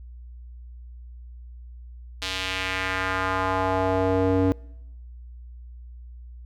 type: tone with band-pass filter sweep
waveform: square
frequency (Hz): 94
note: F#2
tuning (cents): +28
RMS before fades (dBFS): -24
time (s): 2.22-4.52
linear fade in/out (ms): 0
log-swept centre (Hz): 3800 to 350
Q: 1.6
effects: noise-tail reverb RT60 0.9 s tail -26 dB re dry + added 60 Hz sine -39 dBFS peak until 6.45 s